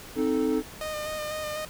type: chord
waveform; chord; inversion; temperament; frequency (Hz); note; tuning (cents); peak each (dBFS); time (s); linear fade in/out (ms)
triangle; A diminished; first; equal with one note detuned; 261.6 / 311.1 / 438; C4 / Eb4 / A4; 0 / 0 / -8; -25; 0.15-0.63; 50
type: tone with vibrato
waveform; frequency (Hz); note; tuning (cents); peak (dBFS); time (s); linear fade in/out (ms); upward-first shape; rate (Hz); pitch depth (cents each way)
sawtooth; 612; D#5; -29; -27; 0.81-1.65; 2; square; 4; 18
effects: pink hiss -44 dBFS RMS until 1.69 s